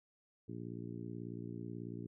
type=harmonic tone; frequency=58.27 Hz; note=A#1; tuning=in tune; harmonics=2 / 3 / 4 / 5 / 6 / 7; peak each=-47 / -48 / -50 / -49 / -51 / -54 dBFS; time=0.48-2.07 s; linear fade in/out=10 ms; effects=none